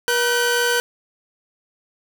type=tone pair together; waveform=sawtooth; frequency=479.6 / 1522.6 Hz; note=A#4 / F#6; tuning=+49 / +49 cents; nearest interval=octave + minor sixth; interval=2000 cents; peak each=-16 dBFS; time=0.08-0.8 s; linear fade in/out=0 ms; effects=none